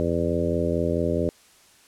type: harmonic tone with a mistuned harmonic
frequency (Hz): 84.6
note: E2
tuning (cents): +45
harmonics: 1 / 2 / 3 / 4 / 5 / 6 / 7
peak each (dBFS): -29 / -29 / -29 / -29 / -29 / -29 / -29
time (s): 0-1.29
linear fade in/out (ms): 0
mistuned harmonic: 1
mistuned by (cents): +22
effects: white hiss -55 dBFS RMS until 1.87 s + low-pass 10000 Hz 12 dB/octave